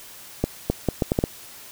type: accelerating click train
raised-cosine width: 2 ms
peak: -6 dBFS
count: 7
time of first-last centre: 0.44-1.239 s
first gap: 260 ms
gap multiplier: 0.72
effects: white hiss -43 dBFS RMS until 1.71 s